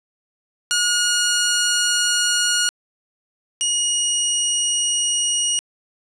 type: tone pair in turn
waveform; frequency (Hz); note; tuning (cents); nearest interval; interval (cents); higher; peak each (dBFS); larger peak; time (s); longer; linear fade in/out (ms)
10% pulse; 1439 / 2890; F#6 / F#7; -49 / -41; octave; 1208; second; -8; neither; 0.71-2.69 / 3.61-5.59; neither; 0
effects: resampled to 22050 Hz + 8-bit